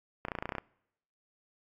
clicks, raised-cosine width 0.5 ms, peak -19 dBFS, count 11, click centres 0.251 / 0.284 / 0.318 / 0.352 / 0.387 / 0.425 / 0.456 / 0.492 / 0.522 / 0.552 / 0.583 s, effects noise-tail reverb RT60 0.8 s tail -25 dB re dry + AAC 64 kbps

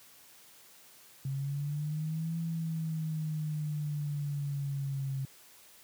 sine exponential two-way sweep, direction up then down, 134.2 to 166.1 to 134.2 Hz, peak -31 dBFS, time 1.25-5.25 s, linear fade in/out 2 ms, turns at 2.37 s, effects white hiss -57 dBFS RMS until 5.83 s + high-pass 80 Hz 12 dB/octave

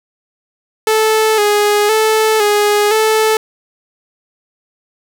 sawtooth tone with vibrato, 425.9 Hz, G#4, 44 cents sharp, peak -6 dBFS, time 0.87-3.37 s, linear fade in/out 2 ms, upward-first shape square, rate 0.98 Hz, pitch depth 45 cents each way, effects none

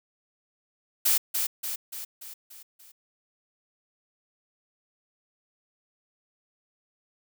blue noise with echo, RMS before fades -22 dBFS, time 1.05-1.18 s, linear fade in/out 10 ms, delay 290 ms, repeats 6, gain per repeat -5 dB, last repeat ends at 2.92 s, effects none

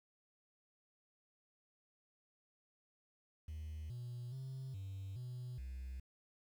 triangle tone with pitch steps, 77.7 / 121.7 / 132.1 / 96.9 / 124.3 / 64.2 Hz, D#2 / B2 / C3 / G2 / B2 / C2, -2 / -25 / +17 / -20 / +12 / -32 cents, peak -40 dBFS, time 3.48-6 s, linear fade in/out 5 ms, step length 420 ms, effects tanh soft clip ceiling -39 dBFS + 11-bit

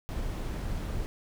brown noise, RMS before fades -33 dBFS, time 0.09-1.06 s, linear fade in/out 0 ms, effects none

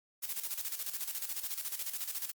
blue noise with tremolo, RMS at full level -36 dBFS, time 0.22-2.32 s, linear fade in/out 20 ms, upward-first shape square, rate 14 Hz, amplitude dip 65%, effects Opus 48 kbps

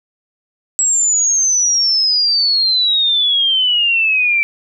sine exponential sweep, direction down, 7760 to 2321 Hz, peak -11 dBFS, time 0.79-4.43 s, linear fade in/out 0 ms, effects none

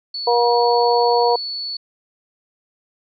sine tone, 4435 Hz, C#8, in tune, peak -24 dBFS, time 0.14-1.77 s, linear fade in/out 5 ms
harmonic tone, 238.7 Hz, A#3, 41 cents sharp, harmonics 2 / 3 / 4, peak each -16 / -19 / -18 dBFS, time 0.27-1.36 s, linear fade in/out 5 ms
effects none

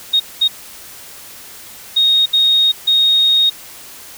sine tone bursts at uneven times, 3729 Hz, A#7, in tune, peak -9 dBFS, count 5, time 0.13-0.2 / 0.41-0.48 / 1.96-2.26 / 2.33-2.72 / 2.87-3.5 s, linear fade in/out 10 ms, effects white hiss -36 dBFS RMS until 4.17 s

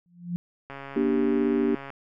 sine tone with exponential growth, 174.61 Hz, F3, in tune, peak -23 dBFS, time 0.06-0.36 s, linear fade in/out 0 ms, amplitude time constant 64 ms
click train, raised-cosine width 0.5 ms, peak -24 dBFS, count 167, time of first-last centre 0.7-1.903 s, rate 138 Hz
sine chord, G minor, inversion first, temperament equal with one note detuned, 238.9 / 293.7 / 392 Hz, Bb3 / D4 / G4, +43 / 0 / 0 cents, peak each -25 dBFS, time 0.96-1.75 s, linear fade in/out 5 ms
effects none

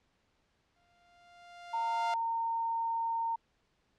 sawtooth tone with exponential growth, 698.5 Hz, F5, in tune, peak -29 dBFS, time 0.76-2.14 s, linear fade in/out 2 ms, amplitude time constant 300 ms
sine tone, 916 Hz, A#5, 31 cents flat, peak -30 dBFS, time 1.73-3.36 s, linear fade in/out 10 ms
effects pink hiss -74 dBFS RMS until 3.98 s + low-pass 5000 Hz 12 dB/octave

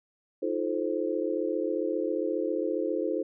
sine chord, F dominant seventh, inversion third, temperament just, 314.3 / 349.2 / 436.5 / 523.8 Hz, Eb4 / F4 / A4 / C5, +18 / 0 / -14 / +2 cents, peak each -32 dBFS, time 0.42-3.23 s, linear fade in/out 10 ms, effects none

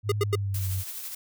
sine tone with pitch glide, 104.4 to 94.64 Hz, G#2 to F#2, +10 to +40 cents, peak -26 dBFS, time 0.03-0.84 s, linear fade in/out 50 ms, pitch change -170 cents, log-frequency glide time 0.17-0.7 s
square tone bursts, 409 Hz, G#4, 26 cents flat, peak -22 dBFS, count 3, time 0.09-0.355 s, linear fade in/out 5 ms, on 29 ms, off 89 ms
blue noise with tremolo, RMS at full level -35 dBFS, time 0.54-1.15 s, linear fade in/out 5 ms, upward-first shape triangle, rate 12 Hz, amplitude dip 45%
effects none

